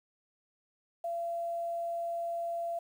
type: tone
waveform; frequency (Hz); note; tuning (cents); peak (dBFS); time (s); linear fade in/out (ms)
sine; 680; F5; -46; -32; 1.04-2.79; 5
effects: 10-bit